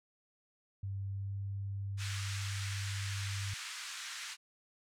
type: tone with pitch glide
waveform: sine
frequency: 98.1 to 98.95 Hz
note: G2 to G2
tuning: +2 to +17 cents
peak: -36 dBFS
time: 0.83-3.54 s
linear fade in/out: 5 ms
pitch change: +15 cents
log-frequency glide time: 1.11-1.34 s
type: band-pass noise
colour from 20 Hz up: pink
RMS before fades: -44 dBFS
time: 1.97-4.37 s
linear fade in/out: 50 ms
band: 1400 to 8500 Hz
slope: 24 dB/octave
effects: none